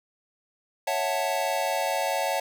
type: chord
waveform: square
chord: F# minor seventh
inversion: second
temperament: equal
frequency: 554.4 / 659.3 / 740 / 880 Hz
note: C#5 / E5 / F#5 / A5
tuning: 0 / 0 / 0 / 0 cents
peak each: -31 dBFS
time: 0.87-2.4 s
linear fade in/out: 5 ms
effects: none